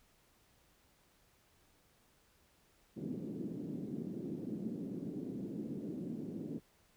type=band-pass noise; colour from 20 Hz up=pink; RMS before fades=-42 dBFS; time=2.96-6.6 s; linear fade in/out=20 ms; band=180 to 330 Hz; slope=24 dB/octave; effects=pink hiss -70 dBFS RMS until 6.96 s